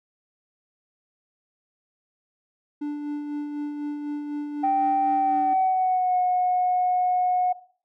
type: tone with tremolo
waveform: triangle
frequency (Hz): 293.7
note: D4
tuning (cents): 0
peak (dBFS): -23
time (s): 2.81-5.54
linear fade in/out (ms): 10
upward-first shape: sine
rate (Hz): 4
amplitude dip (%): 40
type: tone with pitch glide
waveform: sine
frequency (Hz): 780 to 727.8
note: G5 to F#5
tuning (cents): -9 to -29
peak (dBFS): -18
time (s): 4.63-7.53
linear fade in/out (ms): 10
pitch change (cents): -120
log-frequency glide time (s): 5.13-6.17
effects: noise-tail reverb RT60 0.5 s tail -17 dB re dry + tanh soft clip ceiling -14 dBFS